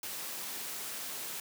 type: noise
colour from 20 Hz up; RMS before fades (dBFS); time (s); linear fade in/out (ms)
white; -40; 0.03-1.4; 2
effects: high-pass 150 Hz 12 dB/octave